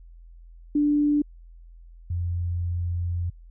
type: tone pair in turn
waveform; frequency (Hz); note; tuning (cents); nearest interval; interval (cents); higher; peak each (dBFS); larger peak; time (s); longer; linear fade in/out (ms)
sine; 293.7 / 87.04; D4 / F2; 0 / -5; octave + major sixth; 2105; first; -18 / -24; first; 0.75-1.22 / 2.1-3.3; second; 5
effects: added 42 Hz sine -44 dBFS peak until 3.5 s

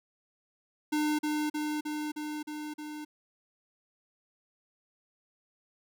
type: tone with echo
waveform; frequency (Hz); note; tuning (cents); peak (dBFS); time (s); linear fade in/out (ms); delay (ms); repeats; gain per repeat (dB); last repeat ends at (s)
square; 301.8; D4; +47; -27; 0.92-1.19; 10; 310; 6; -2; 3.05
effects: none

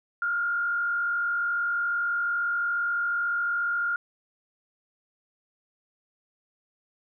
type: tone with frequency modulation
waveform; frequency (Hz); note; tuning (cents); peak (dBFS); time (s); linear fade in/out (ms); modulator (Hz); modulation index
sine; 1407; F6; +12; -24; 0.22-3.96; 2; 45.8; 0.6
effects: none

